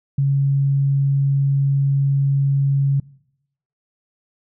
sine tone, 138.59 Hz, C#3, in tune, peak -14 dBFS, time 0.18-3 s, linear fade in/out 5 ms, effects noise-tail reverb RT60 0.8 s tail -23 dB re dry

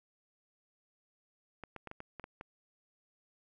clicks, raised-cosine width 0.5 ms, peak -29 dBFS, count 8, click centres 1.637 / 1.763 / 1.873 / 1.914 / 2.004 / 2.197 / 2.241 / 2.411 s, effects none

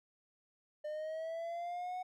triangle linear sweep, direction up, 600 to 740 Hz, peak -36 dBFS, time 0.84-2.03 s, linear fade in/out 10 ms, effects none

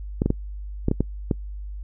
clicks, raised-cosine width 3 ms, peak -7 dBFS, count 7, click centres 0.219 / 0.26 / 0.304 / 0.884 / 0.914 / 1.006 / 1.312 s, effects noise-tail reverb RT60 0.1 s tail -26 dB re dry + added 50 Hz sine -31 dBFS peak until 1.83 s

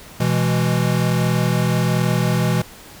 square chord, E major, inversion second, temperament equal, 123.47 / 164.81 / 207.7 Hz, B2 / E3 / G#3, 0 / 0 / 0 cents, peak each -20 / -20 / -25 dBFS, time 0.2-2.62 s, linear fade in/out 5 ms, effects pink hiss -41 dBFS RMS until 3 s

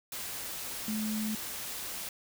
sine tone in noise, 215.7 Hz, A3, 34 cents flat, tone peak -31 dBFS, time 0.88-1.35 s, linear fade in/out 2 ms, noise white, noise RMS -39 dBFS, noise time 0.12-2.09 s, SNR +5 dB, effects none

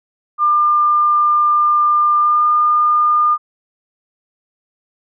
sine tone with pitch glide, 1199 to 1210.8 Hz, D6 to D#6, +36 to -48 cents, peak -10 dBFS, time 0.38-3.38 s, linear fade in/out 50 ms, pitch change +16 cents, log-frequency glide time 2.17-2.47 s, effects none

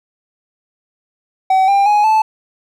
triangle tone with pitch steps, 760 / 795.9 / 833.6 / 873 Hz, F#5 / G5 / G#5 / A5, +46 / +26 / +6 / -14 cents, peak -7 dBFS, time 1.5-2.22 s, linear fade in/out 5 ms, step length 180 ms, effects none

